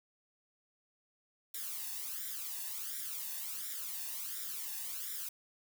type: noise with flanger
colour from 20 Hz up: blue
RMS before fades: -41 dBFS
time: 1.54-5.29 s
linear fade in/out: 5 ms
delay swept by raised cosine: 0.55 to 1.13 ms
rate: 1.4 Hz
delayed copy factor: +0.75
effects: none